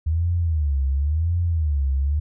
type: tone with vibrato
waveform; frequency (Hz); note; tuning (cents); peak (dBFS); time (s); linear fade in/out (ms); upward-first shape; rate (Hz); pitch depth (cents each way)
sine; 76.5; D#2; -29; -18; 0.06-2.2; 10; sine; 0.94; 220
effects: none